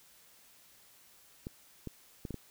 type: clicks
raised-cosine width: 3 ms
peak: -26 dBFS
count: 5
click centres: 1.469 / 1.873 / 2.252 / 2.307 / 2.343 s
effects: white hiss -61 dBFS RMS until 2.5 s